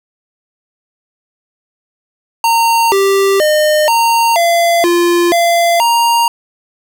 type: tone with pitch steps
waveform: square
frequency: 920 / 392.3 / 609 / 923 / 682 / 346.8 / 684 / 935 Hz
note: A#5 / G4 / D#5 / A#5 / F5 / F4 / F5 / A#5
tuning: -23 / +1 / -37 / -17 / -41 / -12 / -36 / +5 cents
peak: -9 dBFS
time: 2.44-6.28 s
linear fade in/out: 2 ms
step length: 480 ms
effects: none